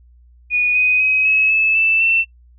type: tone with pitch steps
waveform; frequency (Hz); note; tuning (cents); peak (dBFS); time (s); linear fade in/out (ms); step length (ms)
sine; 2462 / 2498 / 2534 / 2571 / 2608 / 2646 / 2685; D#7 / D#7 / D#7 / E7 / E7 / E7 / E7; -19 / +6 / +31 / -44 / -19 / +6 / +31; -12; 0.5-2.25; 50; 250
effects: noise-tail reverb RT60 0.1 s tail -21 dB re dry + added 60 Hz sine -45 dBFS peak until 2.58 s